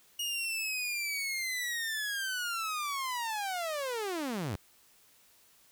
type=linear sweep; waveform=sawtooth; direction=down; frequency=2882 to 81 Hz; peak=-29 dBFS; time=0.19-4.56 s; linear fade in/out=5 ms; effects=white hiss -63 dBFS RMS until 5.71 s